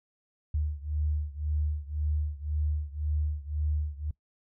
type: beating tone pair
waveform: sine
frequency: 74.6 / 76.5 Hz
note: D2 / D#2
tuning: +28 / -29 cents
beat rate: 1.9 Hz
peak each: -30 / -32 dBFS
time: 0.54-4.11 s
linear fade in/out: 5 ms
effects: noise-tail reverb RT60 0.1 s tail -20 dB re dry